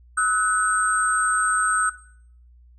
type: tone cluster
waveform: sine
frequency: 1285 / 1484 / 8420 Hz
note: E6 / F#6 / C9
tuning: -45 / +5 / +10 cents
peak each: -22 / -21 / -24 dBFS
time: 0.17-1.9 s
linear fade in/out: 10 ms
effects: noise-tail reverb RT60 0.6 s tail -17 dB re dry + added 60 Hz sine -48 dBFS peak until 2.78 s